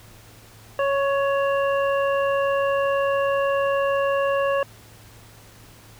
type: harmonic tone with a mistuned harmonic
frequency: 554.4 Hz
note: C#5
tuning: in tune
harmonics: 1 / 2 / 3 / 5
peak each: -20 / -26 / -30 / -34 dBFS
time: 0.79-4.63 s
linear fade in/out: 2 ms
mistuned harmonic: 3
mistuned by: +18 cents
effects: added 109 Hz sine -49 dBFS peak until 5.99 s + pink hiss -49 dBFS RMS until 5.99 s